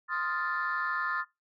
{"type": "chord", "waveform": "sine", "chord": "F dominant seventh", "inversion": "second", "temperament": "equal", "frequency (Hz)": [1046.5, 1244.5, 1396.9, 1760], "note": ["C6", "Eb6", "F6", "A6"], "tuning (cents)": [0, 0, 0, 0], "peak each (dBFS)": [-35, -34, -34, -32], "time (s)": [0.08, 1.25], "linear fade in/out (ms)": 50, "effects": ["noise-tail reverb RT60 0.2 s tail -21 dB re dry", "tanh soft clip ceiling -22 dBFS"]}